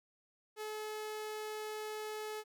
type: tone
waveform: sawtooth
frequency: 428.8 Hz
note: A4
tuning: 45 cents flat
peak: -36 dBFS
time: 0.56-2.44 s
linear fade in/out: 50 ms
effects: none